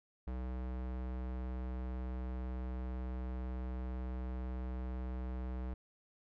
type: tone with low-pass filter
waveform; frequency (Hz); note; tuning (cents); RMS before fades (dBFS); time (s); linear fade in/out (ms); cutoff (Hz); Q
square; 63; B1; +35; -40; 0.27-5.74; 5; 1700; 0.5
effects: none